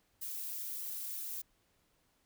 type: noise with flanger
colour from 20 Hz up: violet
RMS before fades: -41 dBFS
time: 0.21-1.42 s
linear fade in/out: 10 ms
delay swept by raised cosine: 0.97 to 6.57 ms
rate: 1.6 Hz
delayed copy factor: +0.6
effects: pink hiss -74 dBFS RMS until 2.25 s